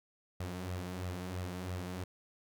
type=tone with flanger; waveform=sawtooth; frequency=90.8 Hz; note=F#2; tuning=32 cents flat; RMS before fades=-40 dBFS; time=0.4-2.04 s; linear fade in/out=5 ms; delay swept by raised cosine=1.5 to 6.6 ms; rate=3 Hz; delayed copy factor=+0.55; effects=none